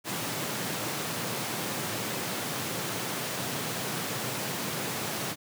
pink high-pass noise, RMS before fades -33 dBFS, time 0.04-5.36 s, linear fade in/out 50 ms, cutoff 110 Hz, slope 48 dB/octave, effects none

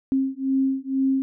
sine beating tone pair, 266.4 / 268.5 Hz, C4 / C4, +31 / +45 cents, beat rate 2.1 Hz, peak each -23 dBFS, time 0.12-1.22 s, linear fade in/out 0 ms, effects none

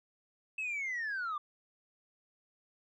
sine linear sweep, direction down, 2637 to 1159 Hz, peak -32 dBFS, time 0.58-1.38 s, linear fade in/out 5 ms, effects tanh soft clip ceiling -32 dBFS

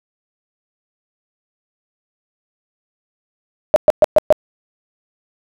sine tone bursts, 613 Hz, D#5, 26 cents flat, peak -4 dBFS, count 5, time 3.74-4.325 s, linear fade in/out 0 ms, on 21 ms, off 120 ms, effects none

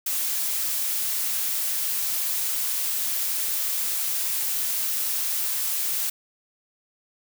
blue noise, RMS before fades -26 dBFS, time 0.06-6.1 s, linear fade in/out 5 ms, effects none

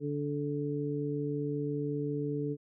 harmonic tone, 145.4 Hz, D3, 17 cents flat, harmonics 1 / 2 / 3, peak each -35 / -35 / -35 dBFS, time 0-2.57 s, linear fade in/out 50 ms, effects none

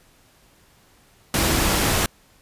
sine tone in noise, 329.6 Hz, E4, in tune, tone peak -29 dBFS, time 1.36-1.68 s, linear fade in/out 2 ms, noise pink, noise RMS -20 dBFS, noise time 1.34-2.06 s, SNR -12 dB, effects pink hiss -56 dBFS RMS until 2.41 s + resampled to 32000 Hz

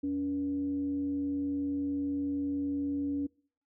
sine tone with frequency modulation, 283.1 Hz, C#4, 37 cents sharp, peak -29 dBFS, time 0.03-3.27 s, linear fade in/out 10 ms, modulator 199 Hz, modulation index 0.24, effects noise-tail reverb RT60 0.5 s tail -25 dB re dry

